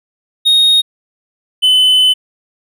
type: tone pair in turn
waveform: triangle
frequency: 3729 / 3024 Hz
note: A#7 / F#7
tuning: 0 / +37 cents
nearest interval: major third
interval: 363 cents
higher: first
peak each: -5 dBFS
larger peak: neither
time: 0.45-0.82 / 1.62-2.14 s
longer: second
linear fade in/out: 20 ms
effects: none